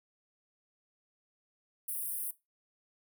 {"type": "high-pass noise", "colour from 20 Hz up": "pink", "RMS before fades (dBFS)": -37, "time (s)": [1.88, 2.31], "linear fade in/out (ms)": 5, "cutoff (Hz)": 9100, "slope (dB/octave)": 96, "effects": ["noise-tail reverb RT60 0.2 s tail -17 dB re dry"]}